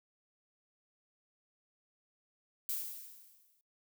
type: noise with exponential decay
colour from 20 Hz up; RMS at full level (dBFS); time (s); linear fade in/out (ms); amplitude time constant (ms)
violet; -35; 2.69-3.61; 1; 200
effects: noise-tail reverb RT60 0.2 s tail -25 dB re dry